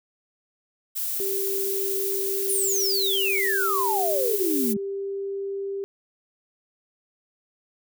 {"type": "noise", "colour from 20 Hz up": "violet", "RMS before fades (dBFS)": -28, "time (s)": [0.95, 4.74], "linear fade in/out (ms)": 20}
{"type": "tone with pitch glide", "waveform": "sine", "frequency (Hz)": [392, 394.5], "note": ["G4", "G4"], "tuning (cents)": [0, 11], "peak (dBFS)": -27, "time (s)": [1.2, 5.84], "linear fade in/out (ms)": 0, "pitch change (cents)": 11, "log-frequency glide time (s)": [3.79, 3.94]}
{"type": "exponential sweep", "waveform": "sine", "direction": "down", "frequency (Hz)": [10090, 202.5], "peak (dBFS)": -23, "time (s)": [2.49, 4.77], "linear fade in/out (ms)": 5}
{"effects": []}